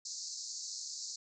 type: band-pass noise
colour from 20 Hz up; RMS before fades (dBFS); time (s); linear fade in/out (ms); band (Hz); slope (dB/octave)
white; -43; 0.05-1.16; 5; 4200 to 7300; 96
effects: none